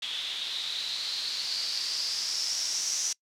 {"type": "noise with low-pass filter sweep", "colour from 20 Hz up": "blue", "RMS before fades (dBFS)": -32, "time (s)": [0.02, 3.13], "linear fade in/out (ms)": 5, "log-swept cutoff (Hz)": [3400, 6000], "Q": 6.6, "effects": ["noise-tail reverb RT60 0.1 s tail -25 dB re dry"]}